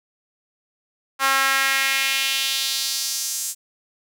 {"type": "tone with high-pass filter sweep", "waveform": "sawtooth", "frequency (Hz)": 270, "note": "C#4", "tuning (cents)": -45, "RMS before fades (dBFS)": -22, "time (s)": [1.19, 3.55], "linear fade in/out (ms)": 50, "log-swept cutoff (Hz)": [1200, 7600], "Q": 2, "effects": []}